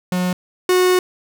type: tone pair in turn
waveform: 45% pulse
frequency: 181.1 / 365.7 Hz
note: F#3 / F#4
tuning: -37 / -20 cents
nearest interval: octave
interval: 1217 cents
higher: second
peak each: -17 / -12 dBFS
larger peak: second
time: 0.12-0.33 / 0.69-0.99 s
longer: second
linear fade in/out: 2 ms
effects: none